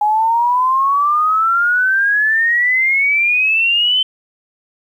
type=exponential sweep; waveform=sine; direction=up; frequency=830.6 to 3083 Hz; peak=-11 dBFS; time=0.01-4.03 s; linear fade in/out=5 ms; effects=8-bit